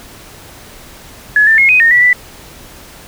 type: tone with pitch steps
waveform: sine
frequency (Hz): 1698 / 1782 / 2158 / 2504 / 1841 / 1952 / 1977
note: G#6 / A6 / C#7 / D#7 / A#6 / B6 / B6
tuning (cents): +38 / +22 / -47 / +10 / -22 / -21 / +1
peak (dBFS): -5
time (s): 1.36-2.13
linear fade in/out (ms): 2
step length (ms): 110
effects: pink hiss -36 dBFS RMS until 3.07 s